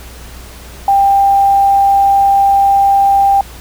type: tone with quantisation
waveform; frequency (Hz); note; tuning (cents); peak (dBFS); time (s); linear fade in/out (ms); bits
sine; 792; G5; +18; -6; 0.88-3.41; 2; 6
effects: added 60 Hz sine -32 dBFS peak until 3.6 s + pink hiss -35 dBFS RMS until 3.6 s